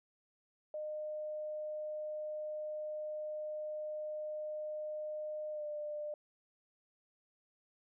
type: tone with pitch glide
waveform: sine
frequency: 610 to 598.1 Hz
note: D#5 to D5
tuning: -34 to +31 cents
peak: -38 dBFS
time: 0.74-6.14 s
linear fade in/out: 2 ms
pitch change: -35 cents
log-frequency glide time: 5.52-5.64 s
effects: none